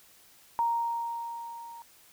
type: tone with level ramp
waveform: sine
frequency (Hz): 932.3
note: A#5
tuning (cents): 0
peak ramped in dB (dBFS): -23 to -43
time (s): 0.59-1.82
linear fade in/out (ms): 0
effects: white hiss -58 dBFS RMS until 2.12 s